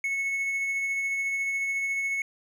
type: tone with tremolo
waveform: triangle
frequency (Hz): 2200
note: C#7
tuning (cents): -14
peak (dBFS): -23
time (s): 0.04-2.22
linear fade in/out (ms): 2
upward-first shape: triangle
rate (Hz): 14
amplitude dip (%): 30
effects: none